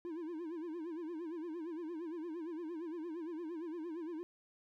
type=tone with vibrato; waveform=triangle; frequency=329.6 Hz; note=E4; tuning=in tune; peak=-38 dBFS; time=0.05-4.23 s; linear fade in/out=0 ms; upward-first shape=sine; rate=8.7 Hz; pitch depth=130 cents each way; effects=none